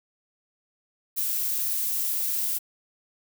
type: noise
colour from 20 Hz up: violet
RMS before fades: -27 dBFS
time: 1.16-2.59 s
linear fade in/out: 20 ms
effects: none